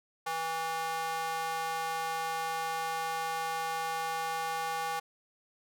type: tone with high-pass filter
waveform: square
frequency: 162.7 Hz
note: E3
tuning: 22 cents flat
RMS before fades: -34 dBFS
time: 0.26-5 s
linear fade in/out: 10 ms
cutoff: 860 Hz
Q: 2.5
effects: none

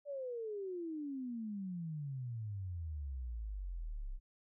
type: exponential sweep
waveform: sine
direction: down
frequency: 587.3 to 31.33 Hz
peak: -39 dBFS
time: 0.05-4.2 s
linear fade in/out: 50 ms
effects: none

